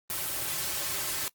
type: noise with comb filter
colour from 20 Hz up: white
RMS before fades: -32 dBFS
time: 0.1-1.28 s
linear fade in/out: 0 ms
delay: 4.2 ms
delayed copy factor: -0.7
effects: noise-tail reverb RT60 0.1 s tail -22 dB re dry + Opus 24 kbps